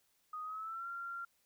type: tone with pitch glide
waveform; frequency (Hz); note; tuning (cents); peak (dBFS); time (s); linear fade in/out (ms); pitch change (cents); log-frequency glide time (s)
sine; 1244.5 to 1380.9; D#6 to F6; 0 to -20; -40; 0.33-1.25; 5; +180; 0.43-0.88
effects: white hiss -75 dBFS RMS until 1.45 s